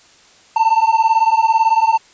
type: beating tone pair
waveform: triangle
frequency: 887 / 905 Hz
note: A5 / A5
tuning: +14 / +48 cents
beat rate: 18 Hz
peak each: -12 dBFS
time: 0.56-1.98 s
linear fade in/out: 5 ms
effects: white hiss -48 dBFS RMS until 2.13 s + resampled to 16000 Hz